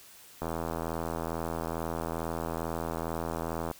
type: click train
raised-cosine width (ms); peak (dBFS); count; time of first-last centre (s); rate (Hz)
1; -19; 272; 0.42-3.713; 82.3
effects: white hiss -53 dBFS RMS until 3.79 s